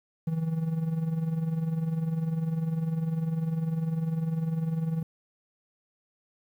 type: tone with tremolo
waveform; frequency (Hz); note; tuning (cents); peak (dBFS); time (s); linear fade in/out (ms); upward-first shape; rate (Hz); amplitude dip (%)
triangle; 162.1; E3; -29; -21; 0.27-5.03; 5; triangle; 20; 70
effects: 10-bit